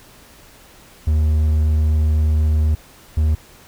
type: tone pair in turn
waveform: triangle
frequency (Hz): 77 / 77.33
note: D#2 / D#2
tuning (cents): -17 / -10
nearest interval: unison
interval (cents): 7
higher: second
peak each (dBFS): -11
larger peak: neither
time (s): 1.07-2.75 / 3.17-3.35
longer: first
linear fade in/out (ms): 5
effects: pink hiss -46 dBFS RMS until 3.67 s